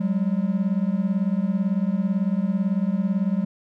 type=beating tone pair; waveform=triangle; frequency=184.7 / 202.7 Hz; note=F#3 / G#3; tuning=-3 / -42 cents; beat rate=18 Hz; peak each=-21 dBFS; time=0-3.45 s; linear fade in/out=10 ms; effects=none